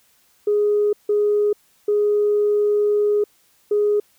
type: tone bursts at uneven times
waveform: sine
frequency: 415.3 Hz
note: G#4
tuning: in tune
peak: -14 dBFS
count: 4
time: 0.47-0.93 / 1.09-1.53 / 1.88-3.24 / 3.71-4 s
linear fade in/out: 5 ms
effects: tanh soft clip ceiling -10 dBFS + white hiss -59 dBFS RMS until 4.18 s